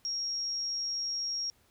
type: tone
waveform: sine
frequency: 5588 Hz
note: F8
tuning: in tune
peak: -31 dBFS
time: 0.05-1.5 s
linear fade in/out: 0 ms
effects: pink hiss -67 dBFS RMS until 1.7 s